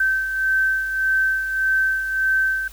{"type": "beating tone pair", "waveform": "sine", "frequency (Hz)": [1546, 1547.7], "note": ["G6", "G6"], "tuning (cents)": [-24, -23], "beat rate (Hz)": 1.7, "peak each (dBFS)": [-26, -18], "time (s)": [0, 2.68], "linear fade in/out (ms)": 5, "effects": ["added 50 Hz sine -41 dBFS peak until 2.72 s", "white hiss -46 dBFS RMS until 2.72 s"]}